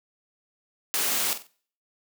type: noise with echo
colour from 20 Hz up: white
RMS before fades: -26 dBFS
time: 0.94-1.33 s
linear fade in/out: 0 ms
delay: 46 ms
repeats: 3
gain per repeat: -10 dB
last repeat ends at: 1.468 s
effects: noise-tail reverb RT60 0.5 s tail -23 dB re dry + high-pass 200 Hz 12 dB/octave